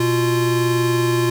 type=tone pair together; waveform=square; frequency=122.54 / 346.6 Hz; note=B2 / F4; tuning=-13 / -13 cents; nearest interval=octave + tritone; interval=1800 cents; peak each=-21 / -18 dBFS; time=0-1.3 s; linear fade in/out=5 ms; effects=none